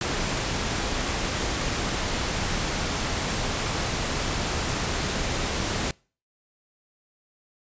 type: noise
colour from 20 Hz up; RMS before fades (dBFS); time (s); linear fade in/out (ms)
pink; -27; 0.01-5.91; 2
effects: noise-tail reverb RT60 0.4 s tail -26 dB re dry + resampled to 16000 Hz